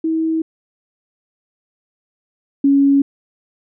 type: tone pair in turn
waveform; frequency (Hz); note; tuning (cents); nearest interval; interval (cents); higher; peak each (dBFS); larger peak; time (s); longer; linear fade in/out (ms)
sine; 321.8 / 278.4; E4 / C#4; -42 / +8; minor third; 250; first; -15 / -9; second; 0.04-0.42 / 2.64-3.02; neither; 5
effects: none